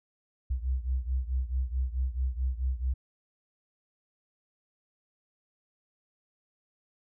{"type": "beating tone pair", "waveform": "sine", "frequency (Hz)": [62.5, 67.1], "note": ["B1", "C2"], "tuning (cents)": [21, 44], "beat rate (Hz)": 4.6, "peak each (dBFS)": [-29, -32], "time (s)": [0.5, 2.94], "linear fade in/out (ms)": 10, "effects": []}